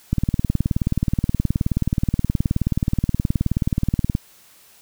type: click train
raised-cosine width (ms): 5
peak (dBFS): -6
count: 77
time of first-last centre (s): 0.13-4.151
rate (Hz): 18.9
effects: white hiss -51 dBFS RMS until 4.81 s